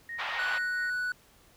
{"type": "tone with tremolo", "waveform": "sine", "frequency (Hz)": 1864.7, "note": "A#6", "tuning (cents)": 0, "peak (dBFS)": -34, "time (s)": [0.09, 0.9], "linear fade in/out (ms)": 2, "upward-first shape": "triangle", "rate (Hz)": 4.4, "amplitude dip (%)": 70}
{"type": "band-pass noise", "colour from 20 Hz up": "pink", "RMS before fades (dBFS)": -35, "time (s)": [0.18, 0.59], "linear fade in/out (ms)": 20, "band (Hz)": [800, 3400], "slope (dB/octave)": 24}
{"type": "tone", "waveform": "triangle", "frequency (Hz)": 1480, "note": "F#6", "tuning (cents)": 0, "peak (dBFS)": -27, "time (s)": [0.39, 1.12], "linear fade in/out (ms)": 2}
{"effects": ["pink hiss -60 dBFS RMS until 1.56 s"]}